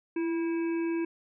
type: harmonic tone with a mistuned harmonic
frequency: 325 Hz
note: E4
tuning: 24 cents flat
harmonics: 1 / 3 / 5 / 7 / 8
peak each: -27 / -44 / -46 / -47 / -47 dBFS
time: 0.16-1.05 s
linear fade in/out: 5 ms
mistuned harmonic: 1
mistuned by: +48 cents
effects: none